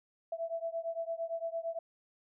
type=beating tone pair; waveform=sine; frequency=660 / 668.8 Hz; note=E5 / E5; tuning=+2 / +25 cents; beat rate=8.8 Hz; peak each=-37 / -38 dBFS; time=0.32-1.79 s; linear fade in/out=5 ms; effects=none